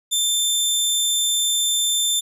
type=tone; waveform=20% pulse; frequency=3562 Hz; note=A7; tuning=21 cents sharp; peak=-12 dBFS; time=0.11-2.21 s; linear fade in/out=20 ms; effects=none